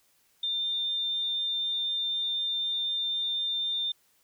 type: tone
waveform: sine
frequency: 3602 Hz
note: A7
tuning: 40 cents sharp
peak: -27 dBFS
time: 0.43-3.92 s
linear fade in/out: 5 ms
effects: white hiss -67 dBFS RMS until 4.23 s